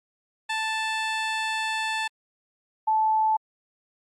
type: tone pair in turn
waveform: 15% pulse / sine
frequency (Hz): 880 / 872.9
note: A5 / A5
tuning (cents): 0 / -14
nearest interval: unison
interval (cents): 14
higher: first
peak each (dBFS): -19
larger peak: neither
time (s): 0.49-2.08 / 2.87-3.37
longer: first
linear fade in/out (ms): 10
effects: low-pass 7000 Hz 12 dB/octave + Opus 48 kbps